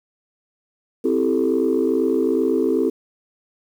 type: chord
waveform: sine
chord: A minor seventh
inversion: first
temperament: equal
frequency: 261.6 / 329.6 / 392 / 440 Hz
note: C4 / E4 / G4 / A4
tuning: 0 / 0 / 0 / 0 cents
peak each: -21 dBFS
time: 1.04-2.9 s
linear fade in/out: 10 ms
effects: tanh soft clip ceiling -9 dBFS + 8-bit